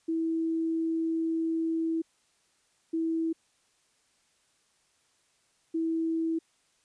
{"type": "tone bursts at uneven times", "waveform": "sine", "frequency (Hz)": 326.1, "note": "E4", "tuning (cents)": -19, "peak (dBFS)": -26, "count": 3, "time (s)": [[0.08, 2.02], [2.93, 3.33], [5.74, 6.39]], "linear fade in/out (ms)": 10, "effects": ["white hiss -69 dBFS RMS until 6.84 s", "resampled to 22050 Hz"]}